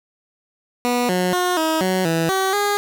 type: tone with pitch steps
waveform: 15% pulse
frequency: 244.2 / 181.5 / 359.8 / 318.6 / 186.3 / 164.4 / 382.2 / 409.3 Hz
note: B3 / F#3 / F#4 / D#4 / F#3 / E3 / G4 / G#4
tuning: -19 / -33 / -48 / +41 / +12 / -4 / -44 / -25 cents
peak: -11 dBFS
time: 0.85-2.77 s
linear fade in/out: 0 ms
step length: 240 ms
effects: none